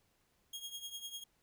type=tone with tremolo; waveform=sawtooth; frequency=3267 Hz; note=G#7; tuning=29 cents flat; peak=-37 dBFS; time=0.53-1.24 s; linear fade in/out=5 ms; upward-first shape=triangle; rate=10 Hz; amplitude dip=80%; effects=pink hiss -75 dBFS RMS until 1.42 s